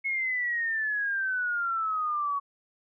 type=exponential sweep; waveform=sine; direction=down; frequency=2187 to 1118 Hz; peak=-26 dBFS; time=0.04-2.4 s; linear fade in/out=20 ms; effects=none